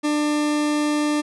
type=tone; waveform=40% pulse; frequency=298 Hz; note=D4; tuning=25 cents sharp; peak=-18 dBFS; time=0.03-1.22 s; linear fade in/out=20 ms; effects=resampled to 24000 Hz